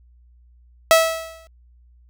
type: tone with exponential decay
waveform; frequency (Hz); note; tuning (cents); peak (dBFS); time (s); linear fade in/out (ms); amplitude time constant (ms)
sawtooth; 651; E5; -22; -4; 0.91-1.47; 0; 120
effects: added 60 Hz sine -49 dBFS peak until 2.09 s